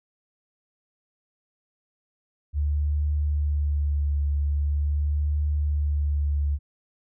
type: tone with vibrato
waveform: sine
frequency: 73.1 Hz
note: D2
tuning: 7 cents flat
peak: -21 dBFS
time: 2.53-6.59 s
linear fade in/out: 50 ms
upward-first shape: triangle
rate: 0.43 Hz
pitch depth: 28 cents each way
effects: none